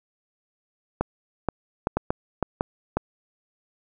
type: clicks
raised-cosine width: 1 ms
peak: -8 dBFS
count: 8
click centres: 1.01 / 1.487 / 1.871 / 1.97 / 2.105 / 2.427 / 2.609 / 2.97 s
effects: none